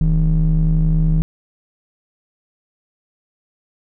triangle ring-modulated tone, 61.74 Hz, B1, in tune, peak -7 dBFS, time 0.01-1.22 s, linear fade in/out 0 ms, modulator 98.1 Hz, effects none

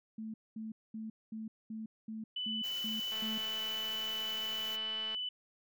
sine tone bursts, 220 Hz, A3, in tune, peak -39 dBFS, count 9, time 0.18-3.38 s, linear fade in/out 5 ms, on 160 ms, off 220 ms
sine tone, 2991 Hz, F#7, 18 cents sharp, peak -35 dBFS, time 2.36-5.29 s, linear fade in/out 5 ms
white band-stop noise, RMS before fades -49 dBFS, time 2.63-4.77 s, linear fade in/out 20 ms, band 7500 to 12000 Hz, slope 96 dB/octave
click train, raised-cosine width 0.3 ms, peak -32 dBFS, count 445, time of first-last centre 3.12-5.147 s, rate 219 Hz
effects none

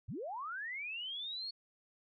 sine linear sweep, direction up, 72.1 to 4404 Hz, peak -39 dBFS, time 0.08-1.51 s, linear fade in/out 10 ms, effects none

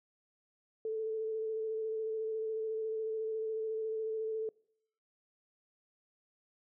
sine tone with vibrato, 440 Hz, A4, in tune, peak -33 dBFS, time 0.85-4.49 s, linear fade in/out 2 ms, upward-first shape square, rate 14 Hz, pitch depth 14 cents each way, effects noise-tail reverb RT60 0.7 s tail -25 dB re dry

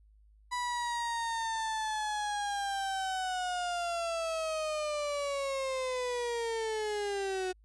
35% pulse linear sweep, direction down, 987.8 to 365.9 Hz, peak -30 dBFS, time 0.51-7.53 s, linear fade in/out 20 ms, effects added 52 Hz sine -58 dBFS peak until 7.64 s + resampled to 22050 Hz

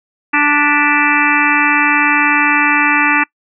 harmonic tone with a mistuned harmonic, 293.4 Hz, D4, 2 cents flat, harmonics 1 / 3 / 4 / 5 / 6 / 7 / 8 / 9, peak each -18 / -18 / -18 / -18 / -18 / -18 / -18 / -18 dBFS, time 0.33-3.24 s, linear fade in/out 10 ms, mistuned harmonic 7, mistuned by -66 cents, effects noise-tail reverb RT60 0.1 s tail -24 dB re dry

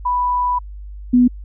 sine tone pair in turn, 987.8 / 246.9 Hz, B5 / B3, 0 / 0 cents, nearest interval 2 octaves, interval 2400 cents, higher first, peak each -15 / -8 dBFS, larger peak second, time 0.05-0.59 / 1.13-1.28 s, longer first, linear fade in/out 10 ms, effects added 50 Hz sine -30 dBFS peak until 1.44 s

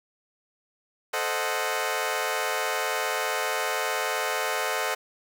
15% pulse chord, A diminished seventh, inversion none, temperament equal, 440 / 523.3 / 622.3 / 740 Hz, A4 / C5 / Eb5 / Gb5, 0 / 0 / 0 / 0 cents, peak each -25 dBFS, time 1.13-4.95 s, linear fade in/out 10 ms, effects 9-bit

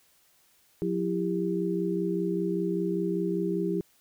sine tone cluster, 179.8 / 332.6 / 397.7 Hz, F#3 / E4 / G4, -49 / +16 / +25 cents, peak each -30 dBFS, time 0.82-3.81 s, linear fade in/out 0 ms, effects white hiss -64 dBFS RMS until 4 s

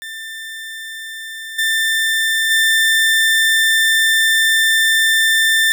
30% pulse tone with level steps, 1786 Hz, A6, 25 cents sharp, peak -25 / -12 / -9 dBFS, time 0.02-5.72 s, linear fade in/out 0 ms, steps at 1.58 / 2.5 s, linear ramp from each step 10 ms, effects none

